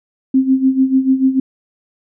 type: tone with tremolo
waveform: sine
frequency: 263.9 Hz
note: C4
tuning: 15 cents sharp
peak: -7 dBFS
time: 0.34-1.4 s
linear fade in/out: 5 ms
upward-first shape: sine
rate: 6.8 Hz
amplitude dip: 75%
effects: none